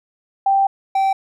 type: tone pair in turn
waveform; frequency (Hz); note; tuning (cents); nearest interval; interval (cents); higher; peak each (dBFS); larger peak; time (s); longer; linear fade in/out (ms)
sine / triangle; 784 / 775.9; G5 / G5; 0 / -18; unison; 18; first; -12; neither; 0.46-0.67 / 0.95-1.13; first; 5
effects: none